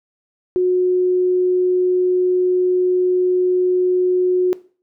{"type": "tone", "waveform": "sine", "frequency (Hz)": 364.3, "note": "F#4", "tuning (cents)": -27, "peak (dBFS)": -13, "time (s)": [0.56, 4.53], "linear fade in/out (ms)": 0, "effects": ["noise-tail reverb RT60 0.4 s tail -18 dB re dry"]}